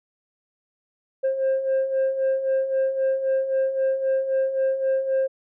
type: beating tone pair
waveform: sine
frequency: 529 / 532.8 Hz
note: C5 / C5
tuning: +19 / +31 cents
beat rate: 3.8 Hz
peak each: -25 / -19 dBFS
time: 1.23-5.28 s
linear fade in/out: 20 ms
effects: tanh soft clip ceiling -17 dBFS